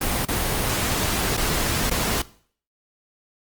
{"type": "noise with dropouts", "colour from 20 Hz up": "pink", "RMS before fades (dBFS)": -23, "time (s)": [0.01, 2.22], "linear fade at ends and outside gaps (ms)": 5, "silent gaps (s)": [[0.253, 0.284], [1.369, 1.375], [1.899, 1.911]], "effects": ["noise-tail reverb RT60 0.5 s tail -19 dB re dry", "Opus 24 kbps"]}